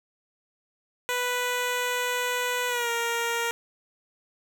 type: tone with pitch glide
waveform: 10% pulse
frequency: 493.9 to 467 Hz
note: B4 to A#4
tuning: 0 to +3 cents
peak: -17 dBFS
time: 1.09-3.51 s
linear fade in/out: 0 ms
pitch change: -97 cents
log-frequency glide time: 2.68-2.9 s
effects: none